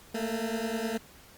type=beating tone pair; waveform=20% pulse; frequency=220 / 229.8 Hz; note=A3 / A#3; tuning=0 / -25 cents; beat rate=9.8 Hz; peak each=-28 dBFS; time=0.14-0.98 s; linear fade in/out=10 ms; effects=pink hiss -54 dBFS RMS until 1.37 s + Opus 48 kbps